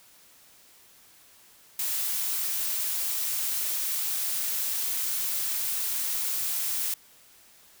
blue noise, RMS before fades -29 dBFS, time 1.79-6.94 s, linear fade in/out 2 ms, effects white hiss -56 dBFS RMS until 7.8 s

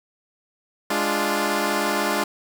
10% pulse chord, D diminished, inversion second, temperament equal, 207.7 / 293.7 / 349.2 Hz, Ab3 / D4 / F4, 0 / 0 / 0 cents, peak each -17 dBFS, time 0.9-2.24 s, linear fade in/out 5 ms, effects 8-bit

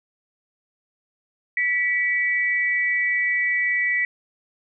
sine tone pair together, 1958.8 / 2284 Hz, B6 / D7, -15 / -49 cents, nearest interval minor third, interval 266 cents, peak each -20 / -25 dBFS, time 1.57-4.05 s, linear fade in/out 2 ms, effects none

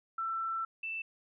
sine tone pair in turn, 1337 / 2657 Hz, E6 / E7, +24 / +13 cents, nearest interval octave, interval 1189 cents, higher second, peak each -32 / -35 dBFS, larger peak first, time 0.18-0.65 / 0.83-1.02 s, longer first, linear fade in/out 5 ms, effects none

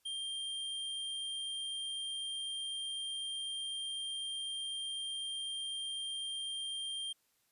square tone, 3184 Hz, G7, 26 cents sharp, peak -38 dBFS, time 0.05-7.13 s, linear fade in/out 10 ms, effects white hiss -75 dBFS RMS until 7.51 s + resampled to 32000 Hz

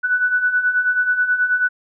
sine beating tone pair, 1480 / 1489.3 Hz, F#6 / F#6, 0 / +11 cents, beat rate 9.3 Hz, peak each -22 / -16 dBFS, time 0.03-1.69 s, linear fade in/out 20 ms, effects none

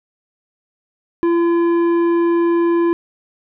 sine tone with tanh clipping, 340 Hz, F4, 46 cents flat, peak -14 dBFS, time 1.23-2.93 s, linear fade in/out 0 ms, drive 10 dB, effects none

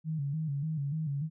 sine tone with vibrato, 149.1 Hz, D3, 27 cents sharp, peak -30 dBFS, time 0.04-1.3 s, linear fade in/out 50 ms, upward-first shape square, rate 3.4 Hz, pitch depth 100 cents each way, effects none

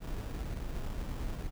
brown noise with sample-and-hold, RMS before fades -37 dBFS, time 0-1.51 s, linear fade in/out 50 ms, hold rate 2100 Hz, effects none

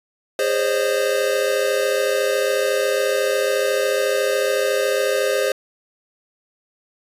square tone cluster, 409.4 / 523 / 557 / 611 Hz, G#4 / C5 / C#5 / D#5, -25 / -1 / +8 / -32 cents, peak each -24 / -21 / -28 / -26 dBFS, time 0.39-5.52 s, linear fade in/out 2 ms, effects resampled to 32000 Hz

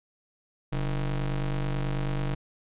square ring-modulated tone, 80.1 Hz, E2, 49 cents flat, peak -24 dBFS, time 0.72-2.35 s, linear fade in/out 10 ms, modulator 55.5 Hz, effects resampled to 8000 Hz

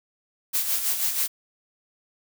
blue noise with tremolo, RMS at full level -23 dBFS, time 0.53-1.28 s, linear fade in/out 20 ms, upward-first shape sine, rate 6.2 Hz, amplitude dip 55%, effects none

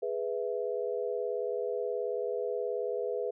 sine chord, E major, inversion first, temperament equal, 415.3 / 493.9 / 659.3 Hz, G#4 / B4 / E5, 0 / 0 / 0 cents, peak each -34 / -33 / -39 dBFS, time 0.02-3.31 s, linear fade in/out 10 ms, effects none

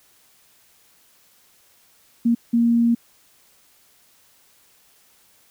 sine tone bursts at uneven times, 234.1 Hz, A#3, 8 cents sharp, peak -14 dBFS, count 2, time 2.25-2.35 / 2.53-2.95 s, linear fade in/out 10 ms, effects white hiss -57 dBFS RMS until 5.5 s

